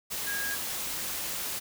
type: tone in noise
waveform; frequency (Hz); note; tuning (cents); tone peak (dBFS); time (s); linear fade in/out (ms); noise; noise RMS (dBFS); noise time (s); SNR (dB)
sine; 1637; G#6; -25; -32; 0.26-0.56; 20; white; -34; 0.1-1.6; -1
effects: none